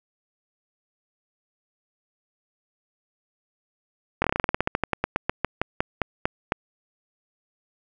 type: slowing click train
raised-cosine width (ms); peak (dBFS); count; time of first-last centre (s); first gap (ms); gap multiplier
0.5; -6; 24; 4.22-6.521; 22; 1.12
effects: none